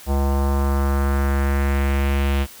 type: tone with low-pass filter sweep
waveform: square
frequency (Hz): 69.3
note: C#2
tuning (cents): 0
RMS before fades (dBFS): -19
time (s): 0.06-2.47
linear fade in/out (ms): 50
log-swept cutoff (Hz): 820 to 3100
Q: 2
effects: white hiss -42 dBFS RMS until 2.6 s